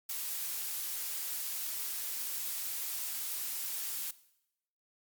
blue noise, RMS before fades -37 dBFS, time 0.09-4.11 s, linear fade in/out 5 ms, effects noise-tail reverb RT60 0.8 s tail -18 dB re dry + Opus 48 kbps

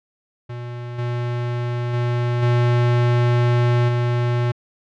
square tone with level steps, 120.8 Hz, B2, 38 cents flat, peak -29 / -22 / -19 / -15 / -18 dBFS, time 0.49-4.52 s, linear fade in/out 10 ms, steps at 0.98 / 1.93 / 2.42 / 3.88 s, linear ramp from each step 10 ms, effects low-pass 3000 Hz 12 dB/octave

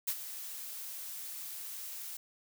blue noise with ADSR envelope, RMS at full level -31 dBFS, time 0.07-2.17 s, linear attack 14 ms, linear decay 60 ms, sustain -12 dB, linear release 4 ms, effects none

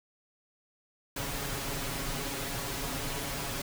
pink noise with comb filter, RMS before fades -35 dBFS, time 1.16-3.62 s, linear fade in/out 5 ms, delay 7.2 ms, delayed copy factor +0.75, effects none

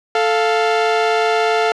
sawtooth tone pair together, 440 / 698.5 Hz, A4 / F5, 0 / 0 cents, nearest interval minor sixth, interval 800 cents, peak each -12 / -13 dBFS, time 0.15-1.72 s, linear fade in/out 2 ms, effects low-pass 4000 Hz 12 dB/octave

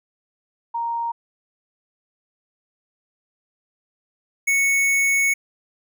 sine / square tone pair in turn, 932.3 / 2213 Hz, A#5 / C#7, 0 / -3 cents, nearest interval octave + minor third, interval 1497 cents, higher second, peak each -22 / -17 dBFS, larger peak second, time 0.74-1.12 / 4.47-5.34 s, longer second, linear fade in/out 10 ms, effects none

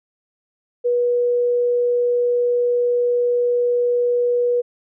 sine tone, 485.3 Hz, B4, 30 cents flat, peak -15 dBFS, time 0.84-4.62 s, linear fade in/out 20 ms, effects none

